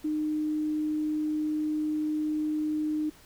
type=tone; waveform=sine; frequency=305.8 Hz; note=D#4; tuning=30 cents flat; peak=-26 dBFS; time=0.04-3.1 s; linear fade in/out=10 ms; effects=pink hiss -55 dBFS RMS until 3.25 s